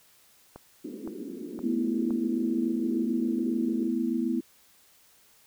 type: click train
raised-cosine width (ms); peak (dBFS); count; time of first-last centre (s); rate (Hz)
1; -28; 4; 0.56-2.106; 1.94
type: band-pass noise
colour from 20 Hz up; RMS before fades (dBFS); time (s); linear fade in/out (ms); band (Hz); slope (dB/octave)
white; -39; 0.84-3.89; 10; 210 to 390; 48
type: chord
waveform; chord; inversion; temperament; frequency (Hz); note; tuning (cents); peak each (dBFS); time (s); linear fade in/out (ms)
sine; A suspended second; none; equal; 220 / 246.9 / 329.6; A3 / B3 / E4; 0 / 0 / 0; -31 / -28 / -30; 1.63-4.41; 10
effects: white hiss -60 dBFS RMS until 5.46 s